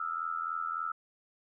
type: tone with amplitude modulation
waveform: sine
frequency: 1318.5 Hz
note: E6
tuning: in tune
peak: -28 dBFS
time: 0-0.92 s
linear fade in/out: 5 ms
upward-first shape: sine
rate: 83.5 Hz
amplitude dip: 90%
effects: none